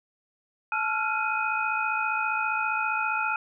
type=tone cluster; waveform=sine; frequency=870 / 1360 / 1415 / 2507 Hz; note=A5 / F6 / F6 / D#7; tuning=-20 / -46 / +22 / +12 cents; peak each=-30 dBFS; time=0.72-3.36 s; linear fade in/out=2 ms; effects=none